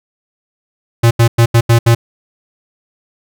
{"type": "tone bursts at uneven times", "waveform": "square", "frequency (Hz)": 116.54, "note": "A#2", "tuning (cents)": 0, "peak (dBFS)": -6, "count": 6, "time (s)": [[1.03, 1.11], [1.19, 1.28], [1.38, 1.46], [1.54, 1.61], [1.69, 1.79], [1.86, 1.95]], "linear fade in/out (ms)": 10, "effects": []}